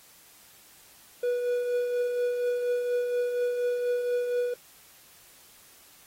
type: tone with tremolo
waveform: triangle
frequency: 488.4 Hz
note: B4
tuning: 19 cents flat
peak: -21 dBFS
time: 1.23-4.54 s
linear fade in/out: 5 ms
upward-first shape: triangle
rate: 4.2 Hz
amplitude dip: 45%
effects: white hiss -55 dBFS RMS until 6.06 s + AAC 48 kbps